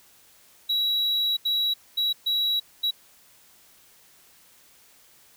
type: tone bursts at uneven times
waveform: triangle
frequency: 3889 Hz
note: B7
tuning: 27 cents flat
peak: -20 dBFS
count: 5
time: 0.69-1.37 / 1.45-1.74 / 1.97-2.13 / 2.26-2.6 / 2.83-2.91 s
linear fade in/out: 10 ms
effects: white hiss -56 dBFS RMS until 5.36 s